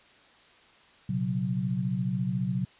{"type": "tone cluster", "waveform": "sine", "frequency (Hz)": [120.5, 134.7, 184.5], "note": ["B2", "C#3", "F#3"], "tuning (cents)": [-42, -49, -5], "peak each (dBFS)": [-32, -31, -29], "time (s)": [1.09, 2.65], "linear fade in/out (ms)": 5, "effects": ["white hiss -57 dBFS RMS until 2.79 s", "resampled to 8000 Hz"]}